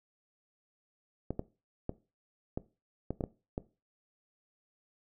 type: clicks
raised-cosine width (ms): 2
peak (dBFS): -20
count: 8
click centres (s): 1.306 / 1.394 / 1.894 / 2.575 / 3.106 / 3.208 / 3.239 / 3.579
effects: noise-tail reverb RT60 0.3 s tail -18 dB re dry